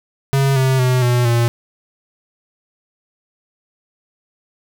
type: tone with pitch steps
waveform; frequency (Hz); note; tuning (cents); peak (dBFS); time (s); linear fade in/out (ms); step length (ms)
square; 136.8 / 131.84 / 127.05 / 122.44 / 118; C#3 / C3 / B2 / B2 / A#2; -23 / +14 / +49 / -15 / +22; -13; 0.33-1.48; 0; 230
effects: none